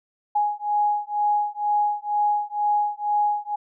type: beating tone pair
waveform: sine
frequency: 830.6 / 832.7 Hz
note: G#5 / G#5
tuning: 0 / +4 cents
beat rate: 2.1 Hz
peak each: -23 dBFS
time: 0.35-3.56 s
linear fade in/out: 10 ms
effects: none